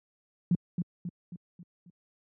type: tone with echo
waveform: sine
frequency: 174.9 Hz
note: F3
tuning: 3 cents sharp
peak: -20 dBFS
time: 0.51-0.55 s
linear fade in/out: 2 ms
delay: 270 ms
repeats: 5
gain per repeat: -6 dB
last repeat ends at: 1.9 s
effects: high-pass 100 Hz 12 dB/octave